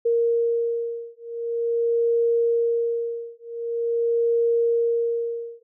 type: beating tone pair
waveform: sine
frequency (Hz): 466.2 / 466.65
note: A#4 / A#4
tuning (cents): 0 / +2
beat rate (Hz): 0.45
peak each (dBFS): -23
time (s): 0.05-5.63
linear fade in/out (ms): 10
effects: none